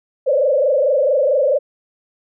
sine tone with frequency modulation, 554.4 Hz, C#5, in tune, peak -12 dBFS, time 0.26-1.59 s, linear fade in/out 20 ms, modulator 24.5 Hz, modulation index 2.1, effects none

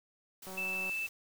white noise, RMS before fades -49 dBFS, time 0.42-1.09 s, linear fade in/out 5 ms
click train, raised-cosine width 1 ms, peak -34 dBFS, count 81, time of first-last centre 0.47-0.896 s, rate 188 Hz
sine tone, 2641 Hz, E7, 3 cents sharp, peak -33 dBFS, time 0.57-1.07 s, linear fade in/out 10 ms
effects none

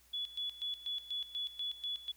sine tone with tremolo, 3414 Hz, G#7, 47 cents sharp, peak -35 dBFS, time 0.13-2.12 s, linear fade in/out 10 ms, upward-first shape square, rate 4.1 Hz, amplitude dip 80%, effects added 60 Hz sine -69 dBFS peak until 2.16 s + white hiss -66 dBFS RMS until 2.16 s

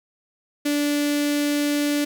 sawtooth tone with notch filter, 291.3 Hz, D4, 14 cents flat, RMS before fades -22 dBFS, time 0.65-2.05 s, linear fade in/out 10 ms, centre 980 Hz, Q 0.79, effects none

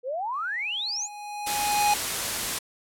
sine exponential sweep, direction up, 475.3 to 7459 Hz, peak -27 dBFS, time 0.03-1.09 s, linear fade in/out 50 ms
square tone with exponential growth, 830 Hz, G#5, 1 cent flat, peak -19 dBFS, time 0.33-1.94 s, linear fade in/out 5 ms, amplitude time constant 350 ms
white noise, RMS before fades -28 dBFS, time 1.46-2.59 s, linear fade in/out 10 ms
effects low-pass 12000 Hz 12 dB/octave

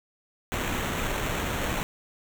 pink noise with sample-and-hold, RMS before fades -29 dBFS, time 0.52-1.83 s, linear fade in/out 0 ms, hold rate 4900 Hz, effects none

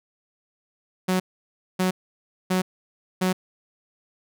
sawtooth tone bursts, 185 Hz, F#3, in tune, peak -16 dBFS, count 4, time 1.08-3.33 s, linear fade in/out 10 ms, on 120 ms, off 590 ms, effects none

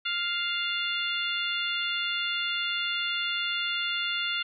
harmonic tone with a mistuned harmonic, 698.5 Hz, F5, in tune, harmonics 2 / 3 / 4 / 5 / 6, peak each -33 / -35 / -31 / -33 / -40 dBFS, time 0.05-4.43 s, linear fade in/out 10 ms, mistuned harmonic 6, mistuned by +22 cents, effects none

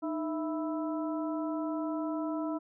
harmonic tone with a mistuned harmonic, 329.2 Hz, E4, 2 cents flat, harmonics 1 / 2 / 3 / 4, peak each -32 / -38 / -42 / -44 dBFS, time 0.02-2.59 s, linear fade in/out 20 ms, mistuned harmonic 1, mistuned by -110 cents, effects none

